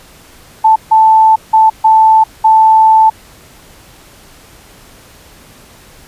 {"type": "tone bursts at uneven times", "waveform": "sine", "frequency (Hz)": 880, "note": "A5", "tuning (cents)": 0, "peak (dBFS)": -3, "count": 5, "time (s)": [[0.64, 0.76], [0.91, 1.36], [1.53, 1.7], [1.84, 2.24], [2.44, 3.1]], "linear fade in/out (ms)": 10, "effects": ["pink hiss -40 dBFS RMS until 6.07 s", "resampled to 32000 Hz"]}